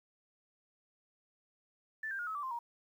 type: tone with pitch steps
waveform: sine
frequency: 1760 / 1586.2 / 1429.6 / 1288.4 / 1161.2 / 1046.5 / 943.2 Hz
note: A6 / G6 / F6 / E6 / D6 / C6 / A#5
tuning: 0 / +20 / +40 / -40 / -20 / 0 / +20 cents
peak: -36 dBFS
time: 2.03-2.59 s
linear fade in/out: 5 ms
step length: 80 ms
effects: 11-bit